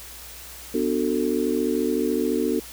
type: chord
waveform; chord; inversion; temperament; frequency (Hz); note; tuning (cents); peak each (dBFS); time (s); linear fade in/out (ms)
sine; B minor seventh; none; just; 246.9 / 296.3 / 370.4 / 444.5; B3 / D4 / F#4 / A4; 0 / +15 / +2 / +18; -26; 0.74-2.6; 5
effects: added 60 Hz sine -47 dBFS peak until 2.72 s + white hiss -41 dBFS RMS until 2.72 s